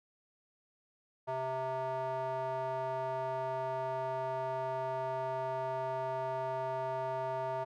square tone with band-pass filter, 130.81 Hz, C3, in tune, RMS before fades -36 dBFS, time 1.27-7.65 s, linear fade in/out 20 ms, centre 780 Hz, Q 7.3, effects none

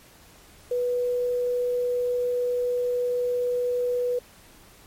sine tone with quantisation, 491 Hz, B4, 10 cents flat, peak -22 dBFS, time 0.71-4.19 s, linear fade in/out 5 ms, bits 8, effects pink hiss -52 dBFS RMS until 4.86 s + MP3 64 kbps

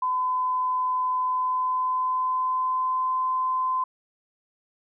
sine tone with pitch glide, 1014 to 1028.2 Hz, B5 to C6, +45 to -31 cents, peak -22 dBFS, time 0.02-3.84 s, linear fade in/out 5 ms, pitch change +24 cents, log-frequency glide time 1.19-3.14 s, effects none

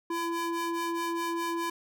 square ring-modulated tone, 335.8 Hz, E4, 32 cents sharp, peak -27 dBFS, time 0.1-1.7 s, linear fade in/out 5 ms, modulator 674 Hz, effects none

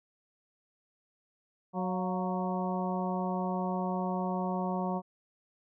harmonic tone with a mistuned harmonic, 185 Hz, F#3, in tune, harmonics 1 / 2 / 3 / 4 / 5 / 6, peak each -32 / -39 / -39 / -37 / -38 / -42 dBFS, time 1.73-5.02 s, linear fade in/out 50 ms, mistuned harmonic 4, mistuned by -50 cents, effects none

